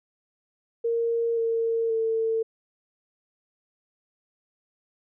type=tone with pitch steps; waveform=sine; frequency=463.7 / 456.8 / 450 Hz; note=A#4 / A#4 / A4; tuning=-9 / -35 / +39 cents; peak=-22 dBFS; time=0.84-2.43 s; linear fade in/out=10 ms; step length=530 ms; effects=none